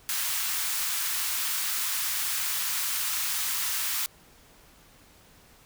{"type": "high-pass noise", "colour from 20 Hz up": "white", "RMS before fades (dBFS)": -29, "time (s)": [0.09, 4.06], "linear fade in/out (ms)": 0, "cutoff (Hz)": 1000, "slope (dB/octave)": 24, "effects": ["pink hiss -56 dBFS RMS until 5.65 s"]}